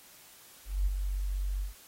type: tone with ADSR envelope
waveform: sine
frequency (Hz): 47.55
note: F#1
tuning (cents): +48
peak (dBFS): -23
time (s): 0.65-1.74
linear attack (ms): 220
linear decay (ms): 14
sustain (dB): -6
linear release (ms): 130
effects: white hiss -55 dBFS RMS until 1.87 s + AAC 48 kbps